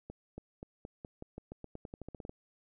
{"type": "accelerating click train", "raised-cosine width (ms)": 2, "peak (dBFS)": -30, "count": 18, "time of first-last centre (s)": [0.1, 2.294], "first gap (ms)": 280, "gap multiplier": 0.89, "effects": []}